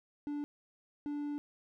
triangle tone bursts at uneven times, 291.8 Hz, D4, 11 cents flat, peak -33 dBFS, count 2, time 0.27-0.44 / 1.06-1.38 s, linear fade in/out 0 ms, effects none

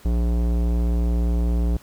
sine tone with tanh clipping, 58.6 Hz, A#1, 10 cents sharp, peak -20 dBFS, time 0.05-1.77 s, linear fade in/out 5 ms, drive 18 dB, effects pink hiss -50 dBFS RMS until 1.82 s

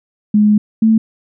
sine tone pair in turn, 210 / 221.5 Hz, G#3 / A3, +19 / +12 cents, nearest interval minor second, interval 93 cents, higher second, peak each -7 dBFS, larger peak neither, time 0.34-0.58 / 0.82-0.98 s, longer first, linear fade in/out 5 ms, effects none

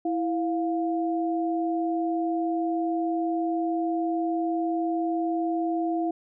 sine tone pair together, 329.6 / 703.3 Hz, E4 / F5, 0 / +12 cents, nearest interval octave + minor second, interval 1312 cents, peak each -25 / -29 dBFS, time 0.05-6.11 s, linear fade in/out 5 ms, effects none

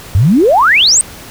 sine exponential sweep, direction up, 84.5 to 8870 Hz, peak -5 dBFS, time 0.15-1.01 s, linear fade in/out 0 ms, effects pink hiss -32 dBFS RMS until 1.3 s

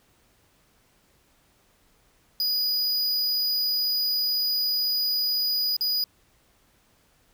square tone with dropouts, 4931 Hz, D#8, 16 cents flat, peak -23 dBFS, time 2.4-6.04 s, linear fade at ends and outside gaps 1 ms, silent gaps 5.766-5.809 s, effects pink hiss -63 dBFS RMS until 7.33 s

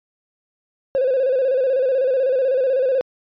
triangle tone with vibrato, 523.3 Hz, C5, in tune, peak -12 dBFS, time 0.95-3.01 s, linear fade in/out 0 ms, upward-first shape square, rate 16 Hz, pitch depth 66 cents each way, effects tanh soft clip ceiling -12 dBFS + resampled to 11025 Hz

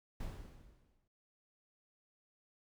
brown noise with exponential decay, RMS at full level -40 dBFS, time 0.2-1.08 s, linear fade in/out 5 ms, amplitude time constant 190 ms, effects none

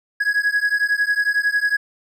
triangle beating tone pair, 1661.2 / 1672.2 Hz, G#6 / G#6, 0 / +11 cents, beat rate 11 Hz, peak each -18 / -18 dBFS, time 0.2-1.77 s, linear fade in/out 10 ms, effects none

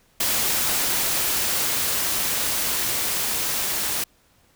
white noise with level ramp, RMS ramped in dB -22 to -25 dBFS, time 0.2-4.04 s, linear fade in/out 5 ms, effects pink hiss -60 dBFS RMS until 4.55 s

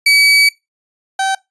30% pulse tone pair in turn, 2280 / 772.1 Hz, C#7 / G5, +48 / -26 cents, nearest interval octave + perfect fifth, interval 1874 cents, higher first, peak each -5 / -11 dBFS, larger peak first, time 0.06-0.49 / 1.19-1.35 s, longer first, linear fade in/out 5 ms, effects noise-tail reverb RT60 0.2 s tail -22 dB re dry + resampled to 24000 Hz

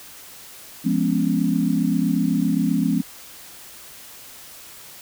sine chord, C# dominant seventh, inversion first, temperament just, 173.24 / 207.9 / 249.5 / 277.2 Hz, E#3 / G#3 / B3 / C#4, -14 / +2 / +18 / 0 cents, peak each -23 dBFS, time 0.84-3.02 s, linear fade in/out 20 ms, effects white hiss -42 dBFS RMS until 5.01 s

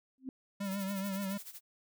sine tone with exponential growth, 261.6 Hz, C4, in tune, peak -33 dBFS, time 0.18-0.29 s, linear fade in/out 1 ms, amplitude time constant 22 ms
square tone with vibrato, 196 Hz, G3, in tune, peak -35 dBFS, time 0.6-1.38 s, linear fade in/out 10 ms, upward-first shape triangle, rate 7 Hz, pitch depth 66 cents each way
blue noise with tremolo, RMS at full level -45 dBFS, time 0.63-1.61 s, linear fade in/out 50 ms, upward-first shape sine, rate 12 Hz, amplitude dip 80%
effects none

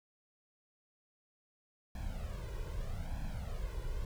brown noise with flanger, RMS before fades -39 dBFS, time 1.95-4.05 s, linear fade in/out 2 ms, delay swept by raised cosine 1.2 to 2.05 ms, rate 0.8 Hz, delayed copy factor +0.9, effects none

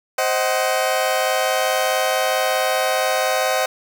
sawtooth chord, C diminished, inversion none, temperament just, 523.3 / 627.9 / 753.5 Hz, C5 / Eb5 / Gb5, 0 / +16 / +31 cents, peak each -18 dBFS, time 0.18-3.66 s, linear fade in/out 5 ms, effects none

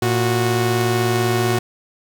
sawtooth tone pair together, 115.5 / 366.7 Hz, A#2 / F#4, -16 / -15 cents, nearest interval octave + minor sixth, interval 2001 cents, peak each -15 dBFS, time 0.02-1.59 s, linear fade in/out 5 ms, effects none

